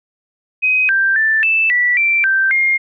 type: tone with pitch steps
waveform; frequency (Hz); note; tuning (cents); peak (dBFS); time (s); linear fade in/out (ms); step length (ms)
sine; 2518 / 1575 / 1767 / 2640 / 1958 / 2348 / 1563 / 2127; D#7 / G6 / A6 / E7 / B6 / D7 / G6 / C7; +20 / +8 / +7 / +2 / -15 / -1 / -6 / +28; -11; 0.62-2.78; 20; 270
effects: none